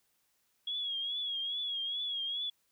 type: tone with vibrato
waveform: sine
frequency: 3322 Hz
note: G#7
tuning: in tune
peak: -33 dBFS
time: 0.67-2.5 s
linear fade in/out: 5 ms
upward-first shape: triangle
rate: 2.4 Hz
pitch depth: 79 cents each way
effects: white hiss -75 dBFS RMS until 2.71 s